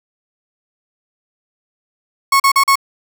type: tone bursts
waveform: 35% pulse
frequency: 1099 Hz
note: C#6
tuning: 15 cents flat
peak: -7 dBFS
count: 4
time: 2.32-2.756 s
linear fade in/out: 5 ms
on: 79 ms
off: 40 ms
effects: none